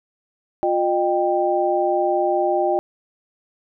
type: tone cluster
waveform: sine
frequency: 354.2 / 612 / 787 Hz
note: F4 / D#5 / G5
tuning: +24 / -29 / +7 cents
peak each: -21 dBFS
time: 0.63-2.79 s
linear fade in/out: 0 ms
effects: none